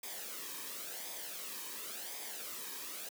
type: noise with flanger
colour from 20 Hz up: white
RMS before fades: -44 dBFS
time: 0.03-3.09 s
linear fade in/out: 5 ms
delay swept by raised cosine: 0.7 to 1.46 ms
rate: 0.93 Hz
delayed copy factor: -0.6
effects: high-pass 200 Hz 12 dB/octave